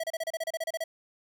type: tone bursts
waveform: square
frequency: 652 Hz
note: E5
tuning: 19 cents flat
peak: -30 dBFS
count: 13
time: 0-0.84 s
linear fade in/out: 5 ms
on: 36 ms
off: 31 ms
effects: 11-bit